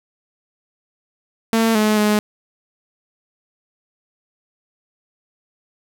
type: tone with pitch steps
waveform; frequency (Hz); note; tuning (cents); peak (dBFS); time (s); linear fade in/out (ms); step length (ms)
sawtooth; 225.8 / 213.7 / 210.4; A3 / G#3 / G#3; +45 / +50 / +23; -10; 1.53-2.19; 0; 220
effects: none